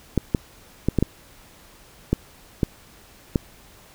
clicks, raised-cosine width 3 ms, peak -5 dBFS, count 8, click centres 0.177 / 0.348 / 0.886 / 0.987 / 1.026 / 2.13 / 2.632 / 3.358 s, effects pink hiss -50 dBFS RMS until 3.94 s

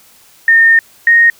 sine tone pair in turn, 1825 / 1860.1 Hz, A#6 / A#6, -37 / -4 cents, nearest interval unison, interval 33 cents, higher second, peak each -4 dBFS, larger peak neither, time 0.48-0.79 / 1.07-1.3 s, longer first, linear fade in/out 2 ms, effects white hiss -45 dBFS RMS until 1.39 s

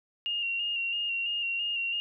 sine tone with vibrato, 2794 Hz, F7, in tune, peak -28 dBFS, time 0.26-2 s, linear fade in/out 0 ms, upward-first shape square, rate 3 Hz, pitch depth 27 cents each way, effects none

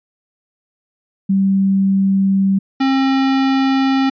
sine / square tone pair in turn, 194.2 / 268.1 Hz, G3 / C4, -16 / +42 cents, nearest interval tritone, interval 558 cents, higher second, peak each -11 / -13 dBFS, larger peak first, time 1.29-2.59 / 2.8-4.1 s, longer neither, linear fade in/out 10 ms, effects resampled to 11025 Hz

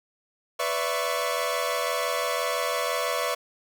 sawtooth tone cluster, 497.1 / 583 / 665 / 1100 Hz, B4 / D5 / E5 / C#6, +11 / -13 / +15 / -14 cents, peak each -27 dBFS, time 0.59-3.35 s, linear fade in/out 10 ms, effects none

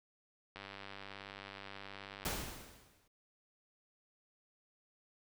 click train, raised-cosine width 0.3 ms, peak -31 dBFS, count 170, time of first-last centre 0.56-2.271 s, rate 98.8 Hz
pink noise with exponential decay, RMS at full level -35 dBFS, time 2.25-3.08 s, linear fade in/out 5 ms, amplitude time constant 180 ms
effects none

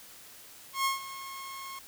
sawtooth tone with ADSR envelope, 1082 Hz, C#6, 42 cents flat, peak -21 dBFS, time 0.73-1.79 s, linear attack 120 ms, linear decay 140 ms, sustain -15 dB, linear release 4 ms, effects white hiss -51 dBFS RMS until 1.87 s

